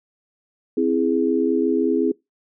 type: chord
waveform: sine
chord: C augmented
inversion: none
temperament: equal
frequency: 261.6 / 329.6 / 415.3 Hz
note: C4 / E4 / G#4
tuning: 0 / 0 / 0 cents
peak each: -21 dBFS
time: 0.77-2.12 s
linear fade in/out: 5 ms
effects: noise-tail reverb RT60 0.2 s tail -25 dB re dry